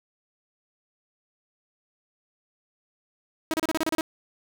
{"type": "tone bursts", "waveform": "sawtooth", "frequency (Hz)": 319.4, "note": "D#4", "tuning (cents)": 45, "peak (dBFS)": -19, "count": 9, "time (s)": [3.51, 4.009], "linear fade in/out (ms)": 0, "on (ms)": 27, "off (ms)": 32, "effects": ["10-bit"]}